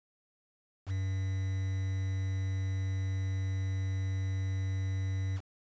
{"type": "tone with quantisation", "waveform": "triangle", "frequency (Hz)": 95.6, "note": "G2", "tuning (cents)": -43, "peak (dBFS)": -28, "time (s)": [0.86, 5.41], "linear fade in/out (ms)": 50, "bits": 8, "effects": ["resampled to 16000 Hz"]}